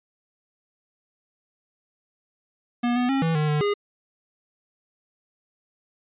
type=tone with pitch steps; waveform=square; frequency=240.9 / 246.8 / 270.9 / 163.6 / 152.1 / 149.7 / 409.8 Hz; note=B3 / B3 / C#4 / E3 / D#3 / D3 / G#4; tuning=-43 / -1 / -40 / -13 / -39 / +33 / -23 cents; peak=-21 dBFS; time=2.83-3.74 s; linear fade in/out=10 ms; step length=130 ms; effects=resampled to 8000 Hz